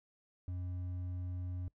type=tone with hard clipping; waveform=triangle; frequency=90 Hz; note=F#2; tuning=47 cents flat; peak=-39 dBFS; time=0.48-1.68 s; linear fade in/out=0 ms; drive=8 dB; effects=noise-tail reverb RT60 0.1 s tail -20 dB re dry